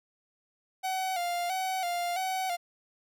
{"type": "tone with vibrato", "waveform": "45% pulse", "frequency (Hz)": 726, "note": "F#5", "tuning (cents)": -33, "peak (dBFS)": -29, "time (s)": [0.83, 2.57], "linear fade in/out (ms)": 20, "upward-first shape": "square", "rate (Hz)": 1.5, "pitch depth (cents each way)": 65, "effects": []}